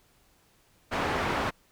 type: low-pass noise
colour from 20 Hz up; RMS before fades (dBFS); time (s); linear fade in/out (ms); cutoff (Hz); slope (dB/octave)
white; -29; 0.91-1.51; 20; 1400; 12
effects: pink hiss -64 dBFS RMS until 1.71 s